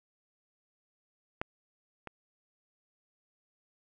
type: clicks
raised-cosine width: 0.5 ms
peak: -17 / -26 dBFS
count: 2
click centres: 1.415 / 2.073 s
effects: none